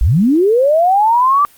sine linear sweep, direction up, 41.06 to 1184 Hz, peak -8 dBFS, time 0.01-1.45 s, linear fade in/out 0 ms, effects white hiss -46 dBFS RMS until 1.57 s + Opus 48 kbps

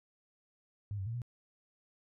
sine tone with pitch steps, 102.6 / 95.7 / 114.7 / 121.2 Hz, G#2 / G2 / A#2 / B2, -21 / -41 / -28 / -32 cents, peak -35 dBFS, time 0.91-1.218 s, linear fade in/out 0 ms, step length 77 ms, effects none

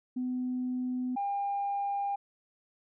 sine tone pair in turn, 251.9 / 802.3 Hz, B3 / G5, +34 / +40 cents, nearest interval octave + minor sixth, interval 2006 cents, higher second, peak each -29 / -28 dBFS, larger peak second, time 0.16-1.16 / 1.16-2.16 s, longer neither, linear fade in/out 10 ms, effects tanh soft clip ceiling -25 dBFS

